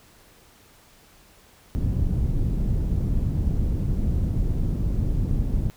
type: low-pass noise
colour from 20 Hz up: pink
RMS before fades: -23 dBFS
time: 1.75-5.7 s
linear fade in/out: 0 ms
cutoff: 170 Hz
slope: 12 dB/octave
effects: pink hiss -54 dBFS RMS until 5.76 s